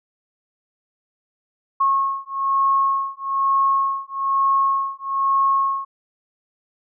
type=beating tone pair; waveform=sine; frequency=1090 / 1091.1 Hz; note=C#6 / C#6; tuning=-29 / -28 cents; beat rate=1.1 Hz; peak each=-20 dBFS; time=1.8-5.85 s; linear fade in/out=10 ms; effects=none